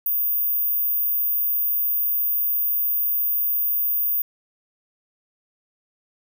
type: tone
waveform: sine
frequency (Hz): 14917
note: A#9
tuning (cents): 0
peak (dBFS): -19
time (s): 0.06-4.22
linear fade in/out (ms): 2
effects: none